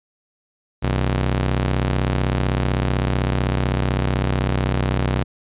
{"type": "ring-modulated tone", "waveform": "sawtooth", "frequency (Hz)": 95.7, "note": "G2", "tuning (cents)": -41, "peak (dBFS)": -11, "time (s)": [0.82, 5.24], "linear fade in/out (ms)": 20, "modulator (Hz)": 29.9, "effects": ["resampled to 8000 Hz"]}